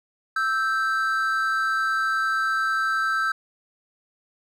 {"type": "tone pair together", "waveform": "triangle", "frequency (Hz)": [1315, 1563.8], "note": ["E6", "G6"], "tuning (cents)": [-5, -5], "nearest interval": "minor third", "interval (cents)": 300, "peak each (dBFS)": -22, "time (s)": [0.36, 3.32], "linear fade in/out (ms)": 5, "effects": []}